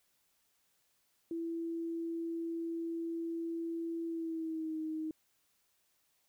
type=tone with pitch glide; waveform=sine; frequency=332.6 to 314.5 Hz; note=E4 to D#4; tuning=+16 to +19 cents; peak=-35 dBFS; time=1.31-5.11 s; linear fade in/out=2 ms; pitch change=-97 cents; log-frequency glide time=4.06-4.78 s; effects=white hiss -75 dBFS RMS until 6.28 s